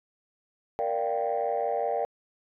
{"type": "chord", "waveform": "sine", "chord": "G minor seventh", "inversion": "first", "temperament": "equal", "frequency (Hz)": [466.2, 587.3, 698.5, 784], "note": ["Bb4", "D5", "F5", "G5"], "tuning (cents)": [0, 0, 0, 0], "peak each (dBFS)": -30, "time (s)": [0.79, 2.05], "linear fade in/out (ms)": 0, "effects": ["tanh soft clip ceiling -19 dBFS"]}